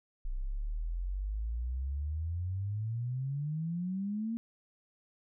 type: exponential sweep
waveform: sine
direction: up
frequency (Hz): 30.27 to 233.1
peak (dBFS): -32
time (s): 0.25-4.37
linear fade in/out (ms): 0
effects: none